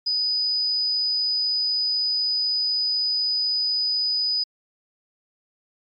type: tone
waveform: sine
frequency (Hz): 4978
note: D#8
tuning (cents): 0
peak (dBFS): -20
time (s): 0.06-4.44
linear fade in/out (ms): 10
effects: MP3 48 kbps